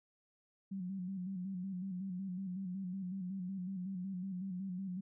sine tone with vibrato, 187.1 Hz, F#3, 20 cents sharp, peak -38 dBFS, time 0.71-5.01 s, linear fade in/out 10 ms, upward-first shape square, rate 5.4 Hz, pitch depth 63 cents each way, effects none

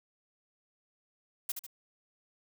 blue noise with echo, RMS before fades -33 dBFS, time 1.49-1.52 s, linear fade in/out 5 ms, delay 73 ms, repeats 2, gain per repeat -6 dB, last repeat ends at 1.666 s, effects none

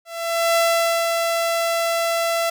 sawtooth tone with ADSR envelope, 671 Hz, E5, 31 cents sharp, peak -11 dBFS, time 0.05-2.5 s, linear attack 510 ms, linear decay 490 ms, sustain -4 dB, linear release 6 ms, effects none

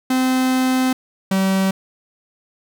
45% pulse tone pair in turn, 258 / 191.69 Hz, C4 / G3, -24 / -38 cents, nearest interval perfect fourth, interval 514 cents, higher first, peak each -15 dBFS, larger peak neither, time 0.1-0.93 / 1.31-1.71 s, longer first, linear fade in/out 5 ms, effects none

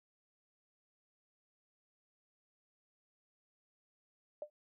sine tone with exponential decay, 598 Hz, D5, 31 cents sharp, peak -35 dBFS, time 4.42-4.5 s, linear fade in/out 2 ms, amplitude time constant 17 ms, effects none

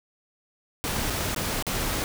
pink noise with dropouts, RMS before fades -28 dBFS, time 0.84-2.04 s, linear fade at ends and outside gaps 0 ms, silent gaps 1.1-1.104 / 1.347-1.362 / 1.625-1.667 s, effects none

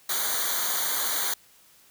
white noise with comb filter, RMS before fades -27 dBFS, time 0.09-1.34 s, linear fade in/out 5 ms, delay 0.38 ms, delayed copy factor -1, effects white hiss -57 dBFS RMS until 1.9 s

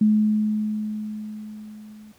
sine tone with level ramp, 213.4 Hz, G#3, 47 cents sharp, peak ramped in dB -13 to -42 dBFS, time 0.01-2.12 s, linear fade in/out 5 ms, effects pink hiss -57 dBFS RMS until 2.18 s + high-pass 60 Hz 12 dB/octave

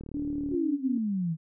click train, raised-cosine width 3 ms, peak -28 dBFS, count 21, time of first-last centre 0.01-0.542 s, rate 37.6 Hz
sine tone with pitch glide, 290 to 274.4 Hz, D4 to C#4, -22 to -17 cents, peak -29 dBFS, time 0.14-0.98 s, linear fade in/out 5 ms, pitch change -95 cents, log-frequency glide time 0.35-0.74 s
sine exponential sweep, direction down, 370 to 155.56 Hz, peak -26 dBFS, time 0.5-1.37 s, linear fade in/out 50 ms
effects none

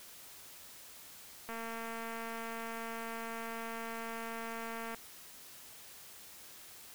click train, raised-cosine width 0.5 ms, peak -28 dBFS, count 789, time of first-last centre 1.49-4.946 s, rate 228 Hz, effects white hiss -53 dBFS RMS until 6.94 s

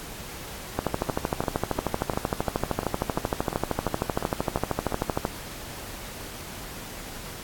two click trains, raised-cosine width 1 ms, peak -15 / -9 dBFS, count 12 / 59, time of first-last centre 1.09-4.923 / 0.79-5.252 s, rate 2.87 / 13 Hz, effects pink hiss -39 dBFS RMS until 7.43 s + AAC 64 kbps

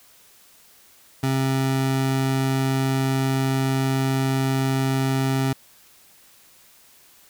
25% pulse tone, 133.6 Hz, C3, 36 cents sharp, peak -16 dBFS, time 1.23-5.53 s, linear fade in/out 5 ms, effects white hiss -53 dBFS RMS until 7.29 s

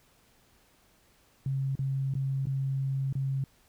sine tone with dropouts, 135.3 Hz, C#3, 42 cents flat, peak -27 dBFS, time 1.46-3.44 s, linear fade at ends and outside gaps 2 ms, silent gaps 1.754-1.791 / 2.139-2.152 / 2.456-2.469 / 3.127-3.153 s, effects pink hiss -64 dBFS RMS until 3.68 s

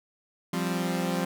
sawtooth chord, F suspended second, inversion none, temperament equal, 174.61 / 196 / 261.6 Hz, F3 / G3 / C4, 0 / 0 / 0 cents, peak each -25 / -28 / -29 dBFS, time 0.53-1.25 s, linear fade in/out 5 ms, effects none

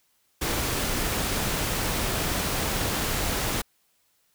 pink noise, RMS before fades -27 dBFS, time 0.41-3.62 s, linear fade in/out 10 ms, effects white hiss -68 dBFS RMS until 4.34 s

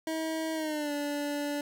25% pulse tone with pitch glide, 320 to 290.1 Hz, D#4 to D4, +49 to -21 cents, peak -27 dBFS, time 0.07-1.61 s, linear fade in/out 2 ms, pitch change -170 cents, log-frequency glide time 0.54-0.92 s, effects none

